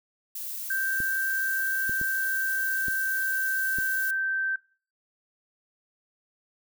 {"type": "noise", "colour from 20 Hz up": "violet", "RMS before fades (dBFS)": -35, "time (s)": [0.35, 4.11], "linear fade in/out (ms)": 5}
{"type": "tone with pitch glide", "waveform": "sine", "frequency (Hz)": [1568, 1556.3], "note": ["G6", "G6"], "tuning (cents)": [0, -13], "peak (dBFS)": -25, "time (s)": [0.7, 4.56], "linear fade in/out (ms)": 5, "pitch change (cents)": -13, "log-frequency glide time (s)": [1.28, 3.73]}
{"type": "clicks", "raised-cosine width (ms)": 3, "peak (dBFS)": -25, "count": 5, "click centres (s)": [1.003, 1.895, 2.014, 2.883, 3.786]}
{"effects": ["noise-tail reverb RT60 0.4 s tail -22 dB re dry"]}